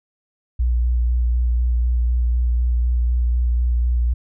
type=tone with vibrato; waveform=sine; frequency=60.1 Hz; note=B1; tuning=46 cents flat; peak=-15 dBFS; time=0.59-4.14 s; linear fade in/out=10 ms; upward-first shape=square; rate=4 Hz; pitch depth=16 cents each way; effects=none